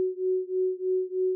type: beating tone pair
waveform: sine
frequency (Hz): 370 / 373.2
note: F#4 / F#4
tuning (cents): 0 / +15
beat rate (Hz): 3.2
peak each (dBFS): -27 / -28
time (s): 0-1.35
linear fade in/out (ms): 0
effects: none